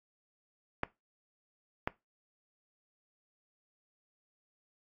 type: clicks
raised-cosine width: 0.5 ms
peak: -15 dBFS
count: 2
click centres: 0.834 / 1.875 s
effects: noise-tail reverb RT60 0.2 s tail -19 dB re dry + AAC 48 kbps